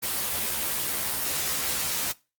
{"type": "noise with comb filter", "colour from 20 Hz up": "white", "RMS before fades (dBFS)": -28, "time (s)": [0.02, 2.13], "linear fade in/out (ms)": 20, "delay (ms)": 14, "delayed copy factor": 1, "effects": ["noise-tail reverb RT60 0.3 s tail -22 dB re dry", "Opus 24 kbps"]}